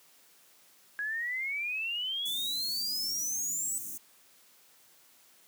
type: exponential sweep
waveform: sine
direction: up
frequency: 1650 to 8050 Hz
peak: -31 dBFS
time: 0.99-3.78 s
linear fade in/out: 0 ms
type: band-stop noise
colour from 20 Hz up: white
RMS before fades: -40 dBFS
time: 2.25-3.98 s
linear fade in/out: 10 ms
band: 350 to 6000 Hz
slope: 96 dB/octave
effects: white hiss -61 dBFS RMS until 5.47 s + high-pass 150 Hz 12 dB/octave